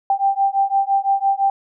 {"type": "beating tone pair", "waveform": "sine", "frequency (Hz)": [784, 789.9], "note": ["G5", "G5"], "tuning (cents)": [0, 13], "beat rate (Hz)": 5.9, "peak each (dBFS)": -18, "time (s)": [0.1, 1.5], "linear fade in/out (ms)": 2, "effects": []}